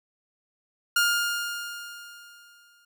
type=tone with exponential decay; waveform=sawtooth; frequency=1412 Hz; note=F6; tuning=19 cents sharp; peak=-15 dBFS; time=0.96-2.85 s; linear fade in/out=5 ms; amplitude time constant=410 ms; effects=none